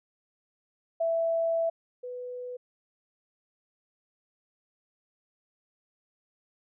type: tone pair in turn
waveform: sine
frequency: 662 / 495.9 Hz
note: E5 / B4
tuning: +7 / +7 cents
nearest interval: perfect fourth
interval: 500 cents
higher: first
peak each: -24 / -35 dBFS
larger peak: first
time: 1-1.7 / 2.03-2.57 s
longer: first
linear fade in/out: 10 ms
effects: none